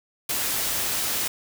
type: noise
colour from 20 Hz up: white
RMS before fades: -26 dBFS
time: 0.29-1.28 s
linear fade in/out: 5 ms
effects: none